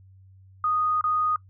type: tone with dropouts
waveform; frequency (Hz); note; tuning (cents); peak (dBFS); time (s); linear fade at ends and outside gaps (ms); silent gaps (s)
sine; 1240; D#6; -6; -21; 0.64-1.36; 2; 1.011-1.04
effects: noise-tail reverb RT60 0.1 s tail -20 dB re dry + added 95 Hz sine -49 dBFS peak until 1.49 s